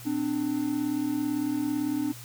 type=tone pair together; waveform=triangle; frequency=260 / 297.9 Hz; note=C4 / D4; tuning=-11 / +25 cents; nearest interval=major second; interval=236 cents; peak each=-29 / -25 dBFS; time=0.05-2.13 s; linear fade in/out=20 ms; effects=added 120 Hz sine -44 dBFS peak until 2.24 s + white hiss -46 dBFS RMS until 2.24 s